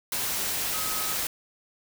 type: tone in noise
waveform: sine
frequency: 1271 Hz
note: D#6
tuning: 36 cents sharp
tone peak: -37 dBFS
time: 0.74-1.14 s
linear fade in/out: 2 ms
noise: white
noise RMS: -29 dBFS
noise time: 0.12-1.27 s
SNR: -11 dB
effects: none